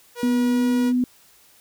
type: tone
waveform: sawtooth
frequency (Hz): 481.7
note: B4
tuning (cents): -43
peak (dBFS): -25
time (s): 0.15-0.93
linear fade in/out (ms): 50
type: tone with pitch glide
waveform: sine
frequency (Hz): 246.6 to 249.5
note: B3 to B3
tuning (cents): -2 to +18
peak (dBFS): -17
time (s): 0.23-1.04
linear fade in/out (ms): 2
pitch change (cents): +20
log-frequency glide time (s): 0.46-0.64
effects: white hiss -54 dBFS RMS until 1.6 s